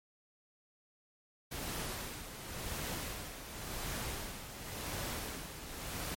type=noise with tremolo; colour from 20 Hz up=pink; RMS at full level=-39 dBFS; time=1.51-6.15 s; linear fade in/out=10 ms; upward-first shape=sine; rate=0.92 Hz; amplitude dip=60%; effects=MP3 64 kbps